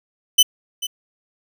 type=tone with echo; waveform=sawtooth; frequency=3019 Hz; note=F#7; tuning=34 cents sharp; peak=-5 dBFS; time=0.38-0.43 s; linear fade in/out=10 ms; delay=440 ms; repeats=1; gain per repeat=-15 dB; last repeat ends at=0.87 s; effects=none